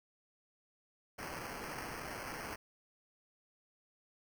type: noise with sample-and-hold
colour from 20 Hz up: blue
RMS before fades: -44 dBFS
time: 1.18-2.56 s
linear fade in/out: 10 ms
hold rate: 3675 Hz
effects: none